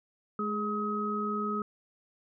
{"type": "tone cluster", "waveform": "sine", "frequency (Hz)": [211.1, 415.5, 1269], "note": ["G#3", "G#4", "D#6"], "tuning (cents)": [29, 1, 34], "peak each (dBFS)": [-33, -36, -32], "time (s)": [0.39, 1.62], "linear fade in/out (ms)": 2, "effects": []}